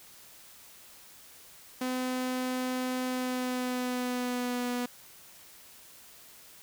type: tone with pitch glide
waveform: sawtooth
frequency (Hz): 254.5 to 245.3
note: C4 to B3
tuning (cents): -48 to -12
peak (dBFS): -26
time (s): 1.81-4.86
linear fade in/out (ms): 5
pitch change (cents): -64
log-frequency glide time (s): 3.06-4.69
effects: white hiss -53 dBFS RMS until 6.62 s